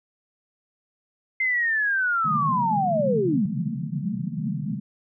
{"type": "linear sweep", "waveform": "sine", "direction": "down", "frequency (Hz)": [2093, 174.61], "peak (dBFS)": -20, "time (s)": [1.4, 3.46], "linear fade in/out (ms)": 5}
{"type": "band-pass noise", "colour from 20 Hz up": "white", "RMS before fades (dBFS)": -28, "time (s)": [2.24, 4.8], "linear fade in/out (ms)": 10, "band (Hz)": [130, 230], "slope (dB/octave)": 96}
{"effects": []}